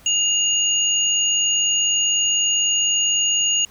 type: tone pair together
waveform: sine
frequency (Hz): 2834 / 6728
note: F7 / G#8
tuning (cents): +25 / +22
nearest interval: octave + minor third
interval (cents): 1497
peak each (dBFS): -19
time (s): 0.06-3.65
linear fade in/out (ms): 2
effects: pink hiss -50 dBFS RMS until 3.7 s